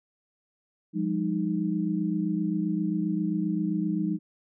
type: tone cluster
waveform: sine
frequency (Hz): 175.3 / 202.9 / 309.9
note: F3 / G#3 / D#4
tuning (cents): +7 / -40 / -7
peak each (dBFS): -29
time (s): 0.93-4.19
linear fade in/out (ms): 50
effects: none